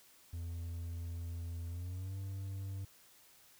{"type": "tone with pitch glide", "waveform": "triangle", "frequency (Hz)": [84.8, 96.85], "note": ["E2", "G2"], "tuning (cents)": [50, -20], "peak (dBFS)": -37, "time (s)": [0.33, 2.85], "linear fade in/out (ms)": 5, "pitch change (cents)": 230, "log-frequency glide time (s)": [1.68, 2.15], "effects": ["white hiss -63 dBFS RMS until 3.59 s"]}